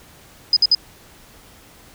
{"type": "tone bursts", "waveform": "sine", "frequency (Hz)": 5000, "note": "D#8", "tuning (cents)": 8, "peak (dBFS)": -10, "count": 3, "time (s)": [0.53, 0.749], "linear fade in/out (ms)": 2, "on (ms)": 35, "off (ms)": 57, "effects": ["pink hiss -47 dBFS RMS until 1.94 s"]}